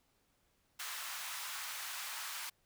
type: high-pass noise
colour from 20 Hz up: pink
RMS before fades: -43 dBFS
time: 0.79-2.5 s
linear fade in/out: 10 ms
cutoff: 980 Hz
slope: 24 dB/octave
effects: pink hiss -75 dBFS RMS until 2.65 s